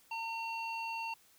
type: tone with low-pass filter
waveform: square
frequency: 910 Hz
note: A#5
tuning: 42 cents flat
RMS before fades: -39 dBFS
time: 0.11-1.14 s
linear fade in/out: 5 ms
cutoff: 3400 Hz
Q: 5.2
effects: white hiss -65 dBFS RMS until 1.38 s